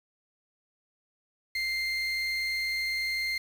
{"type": "tone pair together", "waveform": "triangle", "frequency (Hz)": [2093, 4231], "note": ["C7", "C8"], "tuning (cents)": [0, 19], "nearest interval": "octave", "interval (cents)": 1219, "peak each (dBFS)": [-26, -31], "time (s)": [1.55, 3.38], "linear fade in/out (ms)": 5, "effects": ["tanh soft clip ceiling -24 dBFS", "8-bit"]}